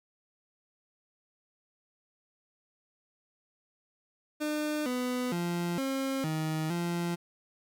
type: tone with pitch steps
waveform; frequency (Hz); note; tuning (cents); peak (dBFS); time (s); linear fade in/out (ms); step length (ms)
30% pulse; 301.8 / 249.6 / 173.2 / 268.8 / 157.1 / 172.3; D4 / B3 / F3 / C4 / D#3 / F3; +47 / +19 / -14 / +47 / +17 / -23; -27; 4.4-7.16; 20; 460
effects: none